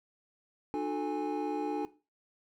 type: tone cluster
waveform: triangle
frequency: 300.4 / 360 / 436.9 / 825 Hz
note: D4 / F#4 / A4 / G#5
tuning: +39 / -47 / -12 / -12 cents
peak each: -32 / -37 / -35 / -35 dBFS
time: 0.74-1.85 s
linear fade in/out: 0 ms
effects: noise-tail reverb RT60 0.3 s tail -17 dB re dry